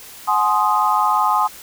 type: chord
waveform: sine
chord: Ab dominant seventh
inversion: third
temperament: equal with one note detuned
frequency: 740 / 845.6 / 1046.5 / 1244.5 Hz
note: Gb5 / Ab5 / C6 / Eb6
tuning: 0 / +31 / 0 / 0 cents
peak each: -24 / -18 / -19 / -19 dBFS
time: 0.27-1.48 s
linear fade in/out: 20 ms
effects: white hiss -39 dBFS RMS until 1.62 s